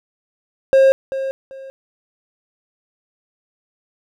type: tone with echo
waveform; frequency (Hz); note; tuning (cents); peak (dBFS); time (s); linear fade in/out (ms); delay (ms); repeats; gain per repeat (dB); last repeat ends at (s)
triangle; 536; C5; +42; -6; 0.73-0.92; 0; 390; 2; -12; 1.7
effects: none